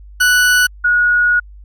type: tone pair in turn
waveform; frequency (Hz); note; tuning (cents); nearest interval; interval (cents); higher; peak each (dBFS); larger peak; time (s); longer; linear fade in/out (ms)
40% pulse / sine; 1480 / 1452.1; F#6 / F#6; 0 / -33; unison; 33; first; -8 / -9; first; 0.2-0.67 / 0.84-1.4; second; 10
effects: added 50 Hz sine -34 dBFS peak until 1.64 s + MP3 64 kbps